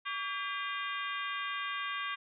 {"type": "harmonic tone with a mistuned harmonic", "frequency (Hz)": 401.7, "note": "G4", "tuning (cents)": 42, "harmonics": [3, 4, 5, 6, 7, 8, 9], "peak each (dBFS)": [-38, -40, -42, -44, -45, -46, -47], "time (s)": [0.05, 2.16], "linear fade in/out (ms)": 20, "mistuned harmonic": 3, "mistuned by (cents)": -92, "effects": []}